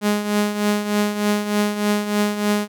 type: tone with tremolo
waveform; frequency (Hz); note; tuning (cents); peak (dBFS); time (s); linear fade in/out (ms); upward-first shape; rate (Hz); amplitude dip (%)
sawtooth; 207.7; G#3; 0; -11; 0.01-2.68; 50; triangle; 3.3; 70
effects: none